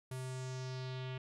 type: tone with low-pass filter sweep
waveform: square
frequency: 129.2 Hz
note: C3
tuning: 21 cents flat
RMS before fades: -42 dBFS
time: 0.11-1.18 s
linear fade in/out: 5 ms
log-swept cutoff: 11000 to 2900 Hz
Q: 2.6
effects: none